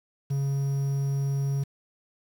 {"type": "tone with quantisation", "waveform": "triangle", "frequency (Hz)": 138.59, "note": "C#3", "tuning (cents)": 0, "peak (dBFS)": -22, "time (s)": [0.3, 1.64], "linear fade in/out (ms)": 10, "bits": 8, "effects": []}